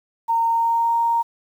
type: tone with pitch glide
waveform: sine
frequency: 919 to 929.1 Hz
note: A#5 to A#5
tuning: -25 to -6 cents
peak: -16 dBFS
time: 0.28-1.23 s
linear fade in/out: 20 ms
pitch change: +19 cents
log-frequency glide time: 0.48-0.96 s
effects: 8-bit